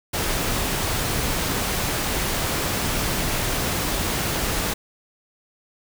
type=noise; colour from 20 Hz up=pink; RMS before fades=-24 dBFS; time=0.13-4.74 s; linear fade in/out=10 ms; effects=none